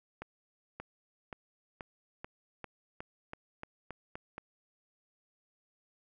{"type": "accelerating click train", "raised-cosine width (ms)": 0.5, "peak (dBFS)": -26, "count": 12, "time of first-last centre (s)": [0.22, 4.381], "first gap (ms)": 580, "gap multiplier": 0.91, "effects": []}